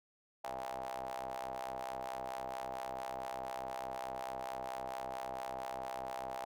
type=ring-modulated tone; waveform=sawtooth; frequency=64.6 Hz; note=C2; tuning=21 cents flat; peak=-33 dBFS; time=0.44-6.45 s; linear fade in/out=5 ms; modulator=745 Hz; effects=none